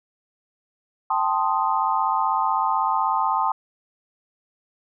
sine chord, A half-diminished seventh, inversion third, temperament equal, 784 / 880 / 1046.5 / 1244.5 Hz, G5 / A5 / C6 / Eb6, 0 / 0 / 0 / 0 cents, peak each -26 / -23 / -24 / -26 dBFS, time 1.1-3.52 s, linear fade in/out 5 ms, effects none

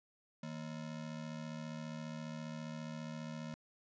square ring-modulated tone, 196 Hz, G3, in tune, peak -40 dBFS, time 0.43-3.54 s, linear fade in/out 0 ms, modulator 37.4 Hz, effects resampled to 16000 Hz

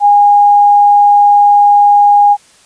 sine tone, 819 Hz, G#5, 24 cents flat, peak -3 dBFS, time 0-2.37 s, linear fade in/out 50 ms, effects white hiss -45 dBFS RMS until 2.65 s + resampled to 22050 Hz

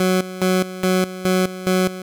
20% pulse tone with tremolo, 185 Hz, F#3, in tune, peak -10 dBFS, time 0-2.02 s, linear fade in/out 2 ms, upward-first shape square, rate 2.4 Hz, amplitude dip 80%, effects none

